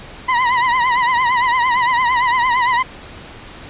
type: tone with vibrato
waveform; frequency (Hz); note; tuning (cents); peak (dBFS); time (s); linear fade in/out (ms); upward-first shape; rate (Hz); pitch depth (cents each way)
30% pulse; 987.8; B5; 0; -10; 0.28-2.83; 10; triangle; 8.8; 110
effects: pink hiss -36 dBFS RMS until 3.69 s + resampled to 8000 Hz